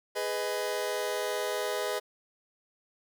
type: chord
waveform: sawtooth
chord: G# minor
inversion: none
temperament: just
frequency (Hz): 415.3 / 498.4 / 623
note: G#4 / B4 / D#5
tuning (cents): 0 / +16 / +2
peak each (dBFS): -30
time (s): 0.15-2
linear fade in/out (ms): 20
effects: none